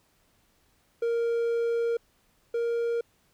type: tone pair in turn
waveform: triangle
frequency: 466.2 / 468 Hz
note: A#4 / A#4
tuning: 0 / +7 cents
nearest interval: unison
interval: 7 cents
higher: second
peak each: -22 / -23 dBFS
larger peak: first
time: 1.02-1.97 / 2.54-3.01 s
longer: first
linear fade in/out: 5 ms
effects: pink hiss -67 dBFS RMS until 3.33 s